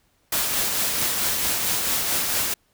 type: noise with tremolo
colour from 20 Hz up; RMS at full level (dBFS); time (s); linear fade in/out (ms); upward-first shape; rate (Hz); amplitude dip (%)
white; -22; 0.32-2.54; 5; triangle; 4.5; 35
effects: pink hiss -65 dBFS RMS until 2.73 s